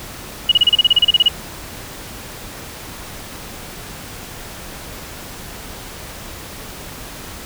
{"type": "tone bursts", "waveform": "sine", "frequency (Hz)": 2903, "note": "F#7", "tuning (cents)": -34, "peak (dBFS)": -7, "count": 14, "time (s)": [0.49, 1.284], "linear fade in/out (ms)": 5, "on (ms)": 27, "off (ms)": 32, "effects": ["pink hiss -33 dBFS RMS until 7.45 s"]}